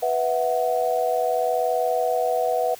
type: chord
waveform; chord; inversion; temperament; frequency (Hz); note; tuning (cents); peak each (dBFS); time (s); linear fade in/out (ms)
sine; B suspended fourth; none; equal; 493.9 / 659.3 / 740; B4 / E5 / F#5; 0 / 0 / 0; -24; 0.02-2.75; 10
effects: white hiss -44 dBFS RMS until 2.79 s